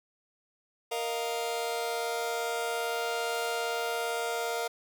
sawtooth chord, Bb suspended fourth, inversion none, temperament just, 466.2 / 621.6 / 699.2 Hz, Bb4 / Eb5 / F5, 0 / -2 / +2 cents, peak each -29 / -35 / -30 dBFS, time 0.91-4.68 s, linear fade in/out 10 ms, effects none

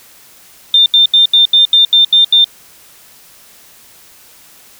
sine tone bursts, 3602 Hz, A7, 40 cents sharp, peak -4 dBFS, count 9, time 0.74-2.444 s, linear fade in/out 2 ms, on 120 ms, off 78 ms, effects white hiss -42 dBFS RMS until 4.79 s

